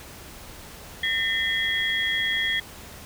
sine tone cluster, 1816 / 2024 / 3315 Hz, A#6 / B6 / G#7, -46 / +42 / -4 cents, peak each -26 / -28 / -26 dBFS, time 1.03-2.6 s, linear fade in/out 5 ms, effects added 70 Hz sine -52 dBFS peak until 3.05 s + pink hiss -43 dBFS RMS until 3.05 s

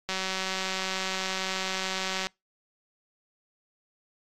click train, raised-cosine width 0.2 ms, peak -13 dBFS, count 413, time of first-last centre 0.09-2.27 s, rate 189 Hz, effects noise-tail reverb RT60 0.2 s tail -26 dB re dry + AAC 64 kbps

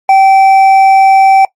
triangle tone with hard clipping, 774 Hz, G5, 22 cents flat, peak -3 dBFS, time 0.09-1.45 s, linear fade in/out 2 ms, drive 8 dB, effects noise-tail reverb RT60 0.1 s tail -21 dB re dry + MP3 64 kbps

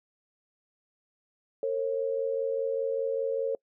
sine tone pair together, 456.2 / 541.2 Hz, A#4 / C#5, -37 / -42 cents, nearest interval minor third, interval 295 cents, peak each -29 / -29 dBFS, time 1.63-3.55 s, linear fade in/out 2 ms, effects noise-tail reverb RT60 0.1 s tail -26 dB re dry

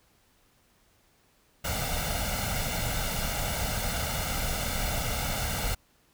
pink noise with comb filter, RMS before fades -30 dBFS, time 1.64-5.75 s, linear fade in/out 10 ms, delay 1.4 ms, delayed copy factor +0.7, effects pink hiss -65 dBFS RMS until 6.13 s

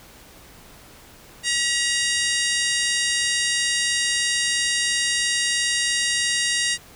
harmonic tone with a mistuned harmonic, 943 Hz, A#5, 20 cents sharp, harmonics 2 / 3 / 4 / 5 / 6 / 7 / 8 / 9 / 10, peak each -25 / -27 / -28 / -29 / -30 / -30 / -31 / -32 / -32 dBFS, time 1.43-6.78 s, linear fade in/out 50 ms, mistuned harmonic 2, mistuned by +37 cents, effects pink hiss -47 dBFS RMS until 6.95 s

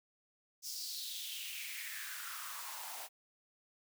white noise with high-pass filter sweep, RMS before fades -44 dBFS, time 0.62-3.09 s, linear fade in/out 50 ms, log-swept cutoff 5600 to 690 Hz, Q 4.5, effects none

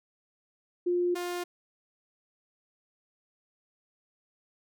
sine / sawtooth tone pair in turn, 353.4 / 353.4 Hz, F4 / F4, +21 / +21 cents, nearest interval unison, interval 0 cents, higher neither, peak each -24 / -28 dBFS, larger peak first, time 0.86-1.15 / 1.15-1.44 s, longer neither, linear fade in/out 10 ms, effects none

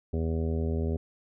harmonic tone, 80.9 Hz, E2, 32 cents flat, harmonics 1 / 2 / 3 / 4 / 5 / 6 / 7 / 8 / 9, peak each -28 / -35 / -34 / -45 / -35 / -42 / -43 / -51 / -51 dBFS, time 0.13-0.97 s, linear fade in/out 5 ms, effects none

